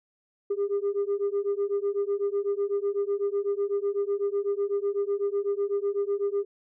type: beating tone pair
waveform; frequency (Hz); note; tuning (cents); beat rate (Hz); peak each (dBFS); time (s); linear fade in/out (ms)
sine; 398.8 / 406.8; G4 / G#4; +30 / -36; 8; -26; 0.5-6.45; 10
effects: tanh soft clip ceiling -21 dBFS